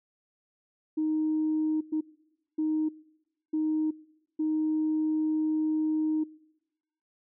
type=tone bursts at uneven times; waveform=sine; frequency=311.1 Hz; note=D#4; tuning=in tune; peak=-24 dBFS; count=5; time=0.97-1.81 / 1.92-2.01 / 2.58-2.89 / 3.53-3.91 / 4.39-6.24 s; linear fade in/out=10 ms; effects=noise-tail reverb RT60 1.0 s tail -23 dB re dry + tanh soft clip ceiling -20 dBFS